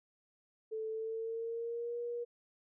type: tone with pitch glide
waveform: sine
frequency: 439.6 to 476.6 Hz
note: A4 to A#4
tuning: -2 to +38 cents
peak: -36 dBFS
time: 0.71-2.25 s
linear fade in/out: 20 ms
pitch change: +140 cents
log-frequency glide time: 0.89-1.98 s
effects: none